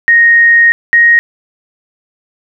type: tone pair in turn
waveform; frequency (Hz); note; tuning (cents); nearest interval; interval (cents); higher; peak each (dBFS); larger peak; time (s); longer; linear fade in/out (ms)
sine; 1864.7 / 1874; A#6 / A#6; 0 / +9; unison; 9; second; -3; neither; 0.08-0.72 / 0.93-1.19; first; 0
effects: none